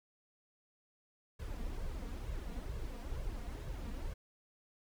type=noise with flanger; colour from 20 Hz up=brown; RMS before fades=-41 dBFS; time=1.39-4.14 s; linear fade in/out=10 ms; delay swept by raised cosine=1.8 to 4.3 ms; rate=2.2 Hz; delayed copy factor=+0.65; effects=none